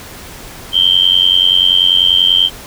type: tone with amplitude modulation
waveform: sine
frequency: 3136 Hz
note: G7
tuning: in tune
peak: -3 dBFS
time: 0.72-2.5 s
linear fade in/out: 50 ms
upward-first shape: sine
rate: 90.3 Hz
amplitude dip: 95%
effects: pink hiss -32 dBFS RMS until 2.66 s